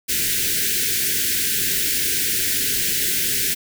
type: band-stop noise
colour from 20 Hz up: white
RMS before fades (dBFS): -21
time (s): 0.08-3.55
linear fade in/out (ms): 20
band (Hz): 470 to 1500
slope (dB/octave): 96
effects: none